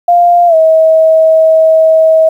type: tone with pitch glide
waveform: sine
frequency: 698.5 to 640.5 Hz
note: F5 to E5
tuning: 0 to -50 cents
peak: -3 dBFS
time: 0.08-2.29 s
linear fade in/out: 5 ms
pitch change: -150 cents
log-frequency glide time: 0.47-0.55 s
effects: 7-bit